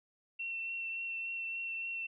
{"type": "tone with vibrato", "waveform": "sine", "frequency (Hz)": 2708, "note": "E7", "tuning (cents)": 46, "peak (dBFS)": -36, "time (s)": [0.39, 2.07], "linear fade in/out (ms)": 10, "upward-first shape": "triangle", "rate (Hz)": 3.5, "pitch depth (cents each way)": 15, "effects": []}